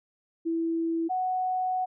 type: tone pair in turn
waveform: sine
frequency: 330 / 740.8 Hz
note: E4 / F#5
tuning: +2 / +2 cents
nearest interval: octave + major second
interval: 1400 cents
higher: second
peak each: -25 dBFS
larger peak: neither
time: 0.45-1.09 / 1.09-1.86 s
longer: second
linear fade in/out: 20 ms
effects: none